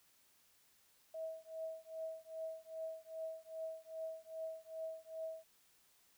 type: tone with tremolo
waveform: sine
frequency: 644 Hz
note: E5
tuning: 41 cents flat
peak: -39 dBFS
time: 1.14-5.44 s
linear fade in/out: 5 ms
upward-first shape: triangle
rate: 2.5 Hz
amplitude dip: 100%
effects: white hiss -71 dBFS RMS until 6.17 s